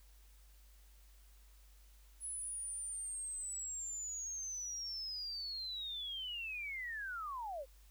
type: linear sweep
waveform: sine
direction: down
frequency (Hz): 10270 to 501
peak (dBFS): -40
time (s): 2.2-7.66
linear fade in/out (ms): 50
effects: added 50 Hz sine -59 dBFS peak until 7.9 s + white hiss -69 dBFS RMS until 7.9 s